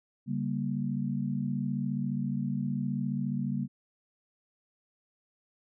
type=chord; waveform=sine; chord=G diminished; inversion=second; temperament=just; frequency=141.12 / 196 / 235.2 Hz; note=Db3 / G3 / Bb3; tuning=+31 / 0 / +16 cents; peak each=-33 dBFS; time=0.26-3.68 s; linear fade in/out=50 ms; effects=none